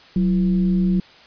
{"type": "tone with frequency modulation", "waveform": "sine", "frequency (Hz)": 185, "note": "F#3", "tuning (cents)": 0, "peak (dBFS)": -15, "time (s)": [0.16, 1], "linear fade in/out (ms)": 2, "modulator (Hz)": 151, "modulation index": 0.45, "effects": ["white hiss -47 dBFS RMS until 1.26 s", "resampled to 11025 Hz"]}